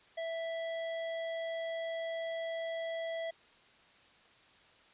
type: tone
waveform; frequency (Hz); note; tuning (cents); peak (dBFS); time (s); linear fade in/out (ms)
square; 659.3; E5; 0; -36; 0.17-3.31; 10
effects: white hiss -62 dBFS RMS until 4.93 s + resampled to 8000 Hz